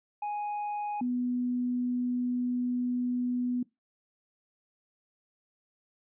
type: tone pair in turn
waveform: triangle / sine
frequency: 830.6 / 246.9 Hz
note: G#5 / B3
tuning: 0 / 0 cents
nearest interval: octave + major sixth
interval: 2100 cents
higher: first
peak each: -29 / -27 dBFS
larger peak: second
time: 0.22-1.01 / 1.01-3.63 s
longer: second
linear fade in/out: 5 ms
effects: noise-tail reverb RT60 0.2 s tail -21 dB re dry + resampled to 8000 Hz